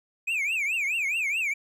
triangle tone with vibrato, 2439 Hz, D#7, 35 cents flat, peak -23 dBFS, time 0.27-1.54 s, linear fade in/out 10 ms, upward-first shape triangle, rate 4.7 Hz, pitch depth 250 cents each way, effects none

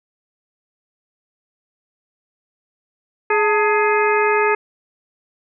harmonic tone with a mistuned harmonic, 419.6 Hz, G#4, 18 cents sharp, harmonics 1 / 2 / 3 / 4 / 5 / 6, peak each -17 / -20 / -22 / -23 / -24 / -25 dBFS, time 3.3-4.55 s, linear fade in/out 5 ms, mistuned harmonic 2, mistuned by +98 cents, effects none

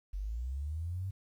sine linear sweep, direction up, 45.21 to 98 Hz, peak -34 dBFS, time 0.13-1.11 s, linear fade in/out 10 ms, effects 11-bit

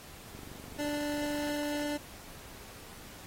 click train, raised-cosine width 3 ms, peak -35 dBFS, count 28, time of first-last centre 0.35-1.47 s, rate 24.1 Hz
25% pulse tone, 293.7 Hz, D4, in tune, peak -28 dBFS, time 0.78-1.98 s, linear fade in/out 20 ms
effects pink hiss -50 dBFS RMS until 3.26 s + AAC 48 kbps

